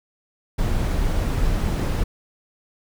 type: noise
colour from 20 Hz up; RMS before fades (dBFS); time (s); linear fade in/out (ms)
brown; -21; 0.58-2.04; 10
effects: none